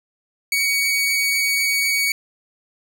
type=tone; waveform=sawtooth; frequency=2248 Hz; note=C#7; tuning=24 cents sharp; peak=-14 dBFS; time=0.52-2.12 s; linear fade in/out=2 ms; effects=none